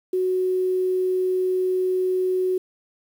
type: tone with quantisation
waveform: sine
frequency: 370 Hz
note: F#4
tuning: in tune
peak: -19 dBFS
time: 0.13-2.58 s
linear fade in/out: 5 ms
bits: 8
effects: none